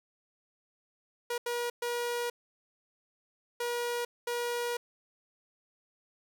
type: tone bursts at uneven times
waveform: sawtooth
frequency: 479.6 Hz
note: A#4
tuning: 49 cents sharp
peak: -27 dBFS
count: 5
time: 1.3-1.38 / 1.46-1.7 / 1.82-2.3 / 3.6-4.05 / 4.27-4.77 s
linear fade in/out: 5 ms
effects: none